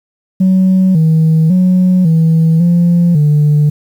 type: tone with pitch steps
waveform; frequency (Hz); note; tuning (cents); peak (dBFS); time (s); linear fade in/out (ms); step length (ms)
sine; 187.4 / 159.6 / 183.4 / 162.1 / 172.8 / 148.8; F#3 / D#3 / F#3 / E3 / F3 / D3; +22 / +44 / -15 / -29 / -18 / +23; -4; 0.4-3.7; 10; 550
effects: tanh soft clip ceiling -4 dBFS + 7-bit